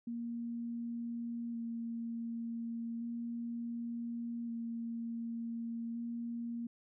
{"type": "tone with vibrato", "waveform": "sine", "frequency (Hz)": 233.1, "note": "A#3", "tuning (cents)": 0, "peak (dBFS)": -37, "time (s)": [0.07, 6.67], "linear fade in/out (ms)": 5, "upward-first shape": "square", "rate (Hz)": 0.34, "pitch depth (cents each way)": 12, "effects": []}